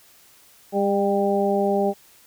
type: harmonic tone with a mistuned harmonic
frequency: 200.3 Hz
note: G3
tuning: 38 cents sharp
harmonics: 1 / 2 / 3 / 4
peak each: -24 / -22 / -24 / -25 dBFS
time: 0.72-1.94 s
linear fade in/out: 50 ms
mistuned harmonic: 4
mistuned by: -25 cents
effects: white hiss -53 dBFS RMS until 2.26 s